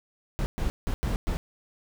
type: noise bursts at uneven times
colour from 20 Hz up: brown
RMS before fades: -27 dBFS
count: 5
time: 0.39-0.46 / 0.58-0.7 / 0.87-0.94 / 1.03-1.16 / 1.27-1.37 s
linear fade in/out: 0 ms
effects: none